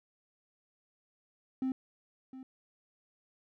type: tone with echo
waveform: triangle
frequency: 261.4 Hz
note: C4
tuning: 1 cent flat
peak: -27 dBFS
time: 1.62-1.72 s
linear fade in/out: 2 ms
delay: 710 ms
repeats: 1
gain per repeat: -15 dB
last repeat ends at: 2.43 s
effects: tanh soft clip ceiling -24 dBFS